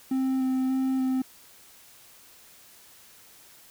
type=tone with vibrato; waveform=triangle; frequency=261.6 Hz; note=C4; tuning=in tune; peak=-21 dBFS; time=0.11-1.22 s; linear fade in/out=5 ms; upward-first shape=square; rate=1.7 Hz; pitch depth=10 cents each way; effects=white hiss -53 dBFS RMS until 3.7 s